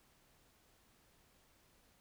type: silence
effects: pink hiss -70 dBFS RMS until 2 s